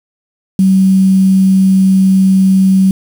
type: tone with quantisation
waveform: sine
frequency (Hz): 190.4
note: F#3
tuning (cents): +50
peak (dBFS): -5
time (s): 0.59-2.91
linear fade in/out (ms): 2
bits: 5
effects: none